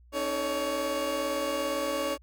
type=tone cluster; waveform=30% pulse; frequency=272.3 / 312 / 433.3 / 562 Hz; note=C#4 / D#4 / A4 / C#5; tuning=-31 / +5 / -27 / +24 cents; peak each=-36 / -33 / -36 / -27 dBFS; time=0.12-2.18 s; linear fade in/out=50 ms; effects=added 60 Hz sine -53 dBFS peak until 2.22 s